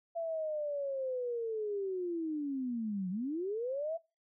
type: linear two-way sweep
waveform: sine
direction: down then up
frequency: 675 to 177.5 to 675 Hz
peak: -33 dBFS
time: 0.15-3.98 s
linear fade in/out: 20 ms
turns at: 3.1 s
effects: noise-tail reverb RT60 0.3 s tail -26 dB re dry